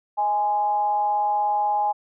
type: tone with frequency modulation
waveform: sine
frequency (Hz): 830.6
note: G#5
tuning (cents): 0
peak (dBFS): -19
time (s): 0.17-1.93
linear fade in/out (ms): 20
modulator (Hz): 202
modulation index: 0.37
effects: none